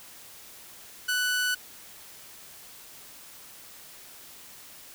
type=tone; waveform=sawtooth; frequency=1488 Hz; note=F#6; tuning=9 cents sharp; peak=-21 dBFS; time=1.08-1.55 s; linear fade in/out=10 ms; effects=white hiss -48 dBFS RMS until 4.94 s